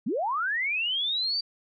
sine linear sweep, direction up, 174.61 to 4696 Hz, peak -25 dBFS, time 0.06-1.41 s, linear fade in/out 10 ms, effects none

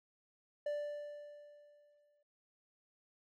triangle tone with exponential decay, 587.3 Hz, D5, in tune, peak -32 dBFS, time 0.66-2.23 s, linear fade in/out 5 ms, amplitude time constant 340 ms, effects none

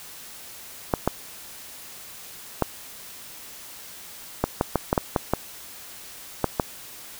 clicks, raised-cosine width 1 ms, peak -5 dBFS, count 12, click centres 0.938 / 1.076 / 2.623 / 4.44 / 4.611 / 4.757 / 4.929 / 4.978 / 5.162 / 5.336 / 6.443 / 6.598 s, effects white hiss -42 dBFS RMS until 7.19 s

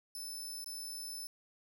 20% pulse tone with dropouts, 5274 Hz, E8, in tune, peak -36 dBFS, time 0.15-1.27 s, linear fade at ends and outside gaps 1 ms, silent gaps 0.643-0.661 s, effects none

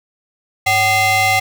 40% pulse ring-modulated tone, 659.3 Hz, E5, in tune, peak -8 dBFS, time 0.66-1.4 s, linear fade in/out 10 ms, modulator 1420 Hz, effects none

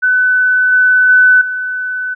sine tone with level steps, 1503 Hz, F#6, 27 cents sharp, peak -8 / -6 / -4 / -16 dBFS, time 0.02-2.15 s, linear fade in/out 20 ms, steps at 0.72 / 1.09 / 1.41 s, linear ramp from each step 5 ms, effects none

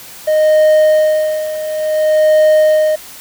triangle tone with tremolo, 618 Hz, D#5, 12 cents flat, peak -4 dBFS, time 0.27-2.96 s, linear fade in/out 10 ms, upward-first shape sine, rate 0.57 Hz, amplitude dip 75%, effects white hiss -34 dBFS RMS until 3.2 s

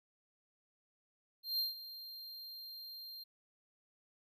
square tone with ADSR envelope, 4186 Hz, C8, in tune, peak -32 dBFS, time 1.43-3.24 s, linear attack 160 ms, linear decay 150 ms, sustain -15 dB, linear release 12 ms, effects none

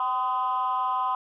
sine tone cluster, 768 / 1021 / 1249 Hz, G5 / C6 / D#6, -36 / -43 / +6 cents, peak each -29 / -24 / -30 dBFS, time 0-1.15 s, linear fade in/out 2 ms, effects tanh soft clip ceiling -18 dBFS

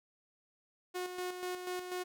sawtooth tone with tremolo, 362.6 Hz, F#4, 35 cents flat, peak -32 dBFS, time 0.94-2.04 s, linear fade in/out 20 ms, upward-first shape square, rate 4.1 Hz, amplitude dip 50%, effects none

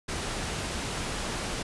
pink low-pass noise, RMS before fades -33 dBFS, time 0.08-1.63 s, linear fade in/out 10 ms, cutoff 10000 Hz, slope 12 dB/octave, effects resampled to 24000 Hz

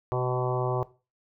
harmonic tone with a mistuned harmonic, 126.1 Hz, B2, 36 cents sharp, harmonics 1 / 3 / 4 / 5 / 6 / 7 / 8 / 9, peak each -29 / -30 / -35 / -34 / -37 / -37 / -38 / -37 dBFS, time 0.12-0.83 s, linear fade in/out 0 ms, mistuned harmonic 5, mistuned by -16 cents, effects noise-tail reverb RT60 0.3 s tail -17 dB re dry

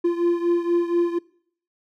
triangle beating tone pair, 343.9 / 348.1 Hz, F4 / F4, -27 / -6 cents, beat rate 4.2 Hz, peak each -18 / -22 dBFS, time 0.04-1.19 s, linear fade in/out 10 ms, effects noise-tail reverb RT60 0.6 s tail -22 dB re dry

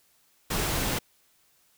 pink noise, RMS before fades -28 dBFS, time 0.5-0.99 s, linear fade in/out 10 ms, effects white hiss -65 dBFS RMS until 1.77 s

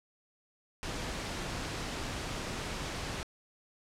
pink low-pass noise, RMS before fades -38 dBFS, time 0.83-3.23 s, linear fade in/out 0 ms, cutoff 6800 Hz, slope 12 dB/octave, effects low-pass 12000 Hz 12 dB/octave

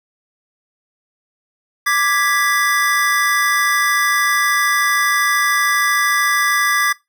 square chord, G# diminished, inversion second, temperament equal, 1174.7 / 1661.2 / 1975.5 Hz, D6 / G#6 / B6, 0 / 0 / 0 cents, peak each -19 dBFS, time 1.86-6.93 s, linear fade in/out 10 ms, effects noise-tail reverb RT60 0.2 s tail -21 dB re dry

